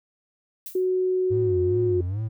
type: noise with exponential decay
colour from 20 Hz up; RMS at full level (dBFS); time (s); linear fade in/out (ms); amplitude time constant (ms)
violet; -33; 0.66-0.89; 2; 48
type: tone with pitch glide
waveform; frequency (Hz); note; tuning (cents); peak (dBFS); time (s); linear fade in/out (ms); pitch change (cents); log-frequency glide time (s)
sine; 370 to 359.9; F#4 to F#4; 0 to -48; -20; 0.75-2.01; 5; -48; 1.38-1.75
type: tone with vibrato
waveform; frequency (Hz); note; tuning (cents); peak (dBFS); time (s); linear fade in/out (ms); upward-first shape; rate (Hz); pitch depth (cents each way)
triangle; 99; G2; +18; -23; 1.3-2.29; 20; sine; 2.4; 200
effects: none